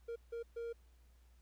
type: tone bursts at uneven times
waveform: triangle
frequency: 466.2 Hz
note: A#4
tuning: in tune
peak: -38 dBFS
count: 3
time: 0.08-0.16 / 0.32-0.43 / 0.56-0.73 s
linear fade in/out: 10 ms
effects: added 60 Hz sine -62 dBFS peak until 1.41 s + pink hiss -75 dBFS RMS until 1.41 s